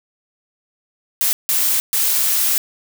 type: noise bursts at uneven times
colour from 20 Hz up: blue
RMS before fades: -17 dBFS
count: 3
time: 1.21-1.33 / 1.49-1.8 / 1.93-2.58 s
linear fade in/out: 0 ms
effects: none